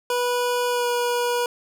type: tone with pitch glide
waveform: 25% pulse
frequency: 489.7 to 483.8 Hz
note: B4 to B4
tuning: -15 to -36 cents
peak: -17 dBFS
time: 0.1-1.46 s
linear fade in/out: 2 ms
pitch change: -21 cents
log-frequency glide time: 0.69-0.87 s
effects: none